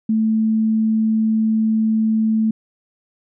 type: tone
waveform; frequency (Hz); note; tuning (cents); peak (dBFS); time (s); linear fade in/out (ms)
sine; 220; A3; 0; -14; 0.09-2.51; 5
effects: none